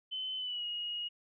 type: tone with pitch glide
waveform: sine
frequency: 3047 to 2883 Hz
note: G7 to F#7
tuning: -50 to -46 cents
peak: -35 dBFS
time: 0.11-1.09 s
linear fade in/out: 20 ms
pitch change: -96 cents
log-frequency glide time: 0.37-0.65 s
effects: none